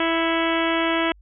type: harmonic tone with a mistuned harmonic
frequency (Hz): 329.9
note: E4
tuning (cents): +1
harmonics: 1 / 2 / 3 / 4 / 5 / 6 / 7 / 8 / 9 / 10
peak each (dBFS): -23 / -26 / -28 / -29 / -30 / -31 / -31 / -32 / -33 / -33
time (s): 0-1.12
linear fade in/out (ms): 2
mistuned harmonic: 7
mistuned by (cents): -48
effects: added 50 Hz sine -48 dBFS peak until 1.21 s